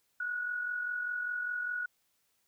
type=tone with amplitude modulation; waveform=sine; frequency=1462 Hz; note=F#6; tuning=21 cents flat; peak=-30 dBFS; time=0.2-1.86 s; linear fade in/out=5 ms; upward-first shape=sine; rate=45 Hz; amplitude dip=50%; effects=white hiss -75 dBFS RMS until 2.47 s